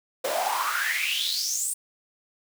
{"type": "noise with high-pass filter sweep", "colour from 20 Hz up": "pink", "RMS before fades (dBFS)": -27, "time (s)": [0.24, 1.74], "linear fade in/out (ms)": 10, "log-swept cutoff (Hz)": [520, 9200], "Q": 7.8, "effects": []}